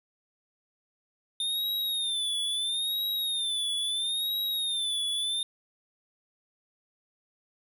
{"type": "tone with vibrato", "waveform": "square", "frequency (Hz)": 3622, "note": "A7", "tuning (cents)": 49, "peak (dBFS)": -28, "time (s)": [1.4, 5.43], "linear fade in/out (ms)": 2, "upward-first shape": "sine", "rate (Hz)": 0.75, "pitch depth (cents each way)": 100, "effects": []}